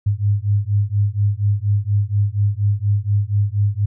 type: beating tone pair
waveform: sine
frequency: 100.3 / 104.5 Hz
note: G2 / G#2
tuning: +40 / +11 cents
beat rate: 4.2 Hz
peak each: -18 dBFS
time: 0.06-3.86 s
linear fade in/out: 10 ms
effects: none